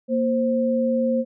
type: tone pair together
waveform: sine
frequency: 234.1 / 525.5 Hz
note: A#3 / C5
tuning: +8 / +7 cents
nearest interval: octave + major second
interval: 1399 cents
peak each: -21 dBFS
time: 0.08-1.25 s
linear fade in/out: 50 ms
effects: none